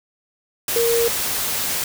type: tone in noise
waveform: sine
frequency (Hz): 466.2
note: A#4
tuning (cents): 0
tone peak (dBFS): -16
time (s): 0.76-1.08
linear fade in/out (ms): 2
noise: white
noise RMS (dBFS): -23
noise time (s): 0.68-1.84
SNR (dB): +4
effects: none